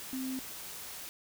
sine tone in noise, 261 Hz, C4, 4 cents flat, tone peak -34 dBFS, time 0.13-0.39 s, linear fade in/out 0 ms, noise white, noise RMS -44 dBFS, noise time 0-1.09 s, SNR +7 dB, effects none

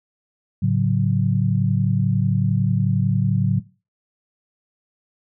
sine tone cluster, 108.4 / 139.5 / 184.4 Hz, A2 / C#3 / F#3, -25 / +11 / -6 cents, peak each -20 dBFS, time 0.62-3.6 s, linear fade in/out 10 ms, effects noise-tail reverb RT60 0.3 s tail -18 dB re dry

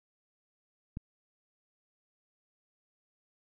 click, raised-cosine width 5 ms, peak -25 dBFS, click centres 0.971 s, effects none

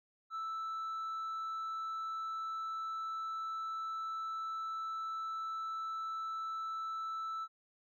triangle tone with hard clipping, 1318.5 Hz, E6, in tune, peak -36 dBFS, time 0.3-7.48 s, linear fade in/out 50 ms, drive 1 dB, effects none

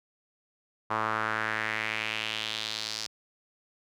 sawtooth tone with band-pass filter sweep, 109.4 Hz, A2, 9 cents flat, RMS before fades -32 dBFS, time 0.9-3.07 s, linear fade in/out 10 ms, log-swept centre 1100 to 5100 Hz, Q 2.9, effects none

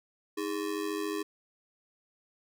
square ring-modulated tone, 361.8 Hz, F#4, 39 cents flat, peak -29 dBFS, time 0.37-1.23 s, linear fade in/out 10 ms, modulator 47 Hz, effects none

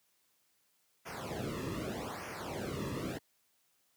brown noise with flanger, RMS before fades -39 dBFS, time 1.05-3.19 s, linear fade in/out 20 ms, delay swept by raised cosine 0.25 to 1.35 ms, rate 0.82 Hz, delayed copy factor -1, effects white hiss -74 dBFS RMS until 3.96 s + high-pass 80 Hz 12 dB/octave

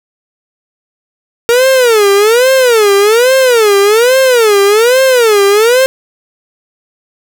45% pulse tone with vibrato, 458.7 Hz, A#4, 28 cents flat, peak -5 dBFS, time 1.49-5.86 s, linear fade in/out 0 ms, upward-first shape sine, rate 1.2 Hz, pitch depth 250 cents each way, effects none

